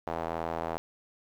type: tone with band-pass filter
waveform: sawtooth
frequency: 82.41 Hz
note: E2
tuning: in tune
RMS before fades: -34 dBFS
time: 0.07-0.78 s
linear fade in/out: 0 ms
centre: 750 Hz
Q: 1.8
effects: 10-bit